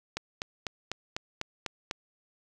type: click train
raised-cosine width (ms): 0.2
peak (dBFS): -15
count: 8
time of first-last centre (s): 0.17-1.911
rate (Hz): 4.02
effects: none